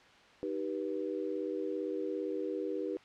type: chord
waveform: sine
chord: Eb augmented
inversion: none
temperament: just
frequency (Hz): 311.1 / 388.9 / 486.1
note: Eb4 / G4 / B4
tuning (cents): 0 / -14 / -28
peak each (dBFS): -38 / -37 / -38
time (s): 0.43-2.97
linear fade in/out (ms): 0
effects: white hiss -58 dBFS RMS until 3.04 s + low-pass 3000 Hz 12 dB/octave

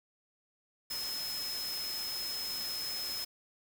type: tone in noise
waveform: sine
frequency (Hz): 5160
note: E8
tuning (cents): -38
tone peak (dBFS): -36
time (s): 0.9-3.25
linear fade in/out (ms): 10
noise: white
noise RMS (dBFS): -42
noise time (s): 0.9-3.25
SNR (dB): +3
effects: none

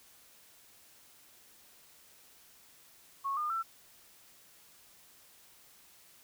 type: tone with pitch steps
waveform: sine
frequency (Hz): 1100 / 1213.5 / 1338.7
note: C#6 / D#6 / E6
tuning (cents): -14 / -44 / +26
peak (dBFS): -31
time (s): 3.24-3.63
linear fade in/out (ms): 20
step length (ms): 130
effects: white hiss -60 dBFS RMS until 6.23 s

